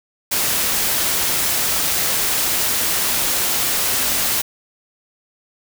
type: noise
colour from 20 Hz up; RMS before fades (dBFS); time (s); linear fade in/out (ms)
white; -19; 0.31-4.42; 10
effects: none